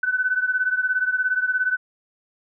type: beating tone pair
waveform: sine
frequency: 1501 / 1518 Hz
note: F#6 / F#6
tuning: +24 / +44 cents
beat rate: 17 Hz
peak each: -21 / -24 dBFS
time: 0.03-1.77 s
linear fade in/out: 5 ms
effects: none